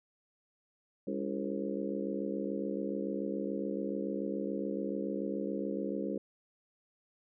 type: harmonic tone with a mistuned harmonic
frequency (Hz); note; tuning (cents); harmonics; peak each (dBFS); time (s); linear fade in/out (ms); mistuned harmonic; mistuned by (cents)
67; C2; +42; 3 / 4 / 5 / 6 / 7 / 8; -38 / -39 / -40 / -41 / -41 / -42; 1.07-6.18; 5; 4; +100
effects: none